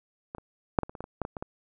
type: clicks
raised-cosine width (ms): 1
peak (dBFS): -22 / -28 / -6 / -16 / -27 / -27 / -21 / -26 / -15 / -20 / -22 / -20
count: 12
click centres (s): 0.349 / 0.383 / 0.788 / 0.833 / 0.895 / 0.952 / 1.006 / 1.041 / 1.217 / 1.251 / 1.368 / 1.425
effects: none